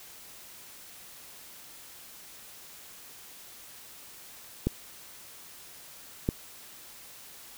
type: clicks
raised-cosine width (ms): 3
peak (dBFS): -12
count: 2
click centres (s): 4.67 / 6.289
effects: white hiss -49 dBFS RMS until 7.57 s